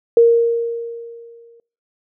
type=tone with exponential decay; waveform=sine; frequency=465.9 Hz; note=A#4; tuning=1 cent flat; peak=-5 dBFS; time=0.17-1.6 s; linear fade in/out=2 ms; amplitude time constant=310 ms; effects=noise-tail reverb RT60 0.4 s tail -24 dB re dry